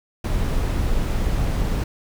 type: noise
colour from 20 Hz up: brown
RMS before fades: -21 dBFS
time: 0.24-1.84 s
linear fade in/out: 5 ms
effects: none